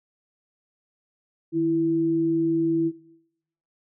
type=tone pair together; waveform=sine; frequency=155.56 / 330 Hz; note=D#3 / E4; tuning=0 / +2 cents; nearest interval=octave + minor second; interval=1302 cents; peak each=-31 / -20 dBFS; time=1.52-2.92 s; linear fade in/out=50 ms; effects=noise-tail reverb RT60 0.8 s tail -19 dB re dry